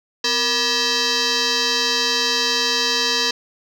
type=tone with frequency modulation; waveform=sine; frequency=466.2 Hz; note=A#4; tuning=in tune; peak=-15 dBFS; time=0.24-3.31 s; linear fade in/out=5 ms; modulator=722 Hz; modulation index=7.5; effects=tanh soft clip ceiling -14 dBFS